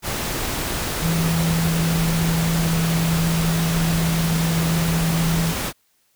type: tone in noise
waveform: sine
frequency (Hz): 164.81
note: E3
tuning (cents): 0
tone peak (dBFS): -18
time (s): 1.01-5.54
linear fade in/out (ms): 50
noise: pink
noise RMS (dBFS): -25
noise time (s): 0.02-5.73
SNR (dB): +4
effects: white hiss -64 dBFS RMS until 6.15 s